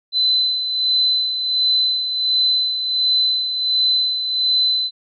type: tone with tremolo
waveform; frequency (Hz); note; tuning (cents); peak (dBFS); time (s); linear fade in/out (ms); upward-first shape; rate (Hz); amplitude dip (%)
sine; 4031; B7; +35; -13; 0.12-4.91; 50; sine; 1.4; 55
effects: none